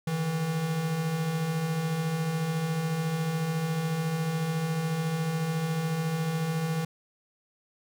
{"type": "beating tone pair", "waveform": "square", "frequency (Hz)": [147.8, 161.8], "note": ["D3", "E3"], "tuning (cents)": [11, -32], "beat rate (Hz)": 14, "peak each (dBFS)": [-37, -28], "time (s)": [0.07, 6.85], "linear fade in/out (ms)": 5, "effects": []}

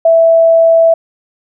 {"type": "tone", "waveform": "sine", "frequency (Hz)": 659.3, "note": "E5", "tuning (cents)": 0, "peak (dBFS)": -4, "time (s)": [0.05, 0.94], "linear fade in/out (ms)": 5, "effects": []}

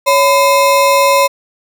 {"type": "ring-modulated tone", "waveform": "square", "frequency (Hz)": 784, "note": "G5", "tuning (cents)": 0, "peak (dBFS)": -5, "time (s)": [0.06, 1.28], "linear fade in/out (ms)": 20, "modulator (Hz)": 226, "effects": []}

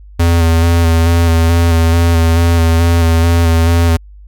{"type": "tone with vibrato", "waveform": "square", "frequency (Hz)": 83.6, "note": "E2", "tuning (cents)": 25, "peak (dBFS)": -8, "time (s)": [0.19, 3.97], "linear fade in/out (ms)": 10, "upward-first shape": "square", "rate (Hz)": 2.3, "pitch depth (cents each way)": 22, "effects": ["added 50 Hz sine -33 dBFS peak until 4.27 s"]}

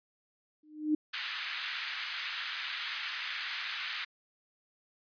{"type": "tone with exponential growth", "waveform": "sine", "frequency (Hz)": 305, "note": "D#4", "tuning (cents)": -34, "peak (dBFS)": -22, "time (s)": [0.63, 0.95], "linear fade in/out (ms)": 5, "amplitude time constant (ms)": 69}
{"type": "band-pass noise", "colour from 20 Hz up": "pink", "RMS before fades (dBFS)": -38, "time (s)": [1.13, 4.05], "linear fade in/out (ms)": 10, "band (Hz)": [1500, 4200], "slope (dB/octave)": 24}
{"effects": ["resampled to 11025 Hz"]}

